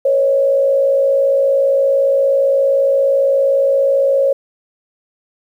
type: tone with frequency modulation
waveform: sine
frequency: 548 Hz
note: C#5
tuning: 20 cents flat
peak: -10 dBFS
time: 0.05-4.33 s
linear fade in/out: 5 ms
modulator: 57.4 Hz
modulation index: 0.6
effects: 8-bit